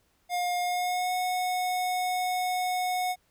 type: tone with pitch glide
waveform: square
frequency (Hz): 712 to 731.2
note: F5 to F#5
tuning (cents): +33 to -21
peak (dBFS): -27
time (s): 0.29-3.16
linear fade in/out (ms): 50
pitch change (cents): +46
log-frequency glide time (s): 0.6-1.13
effects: pink hiss -69 dBFS RMS until 3.3 s